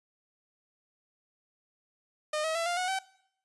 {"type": "tone with pitch steps", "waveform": "sawtooth", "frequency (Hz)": [610, 638.5, 668.3, 699.5, 732.2, 766.3], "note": ["D#5", "D#5", "E5", "F5", "F#5", "G5"], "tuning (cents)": [-34, 45, 24, 3, -18, -40], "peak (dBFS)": -25, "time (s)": [2.33, 2.99], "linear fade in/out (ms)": 5, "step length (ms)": 110, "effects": ["noise-tail reverb RT60 0.7 s tail -21 dB re dry", "resampled to 24000 Hz"]}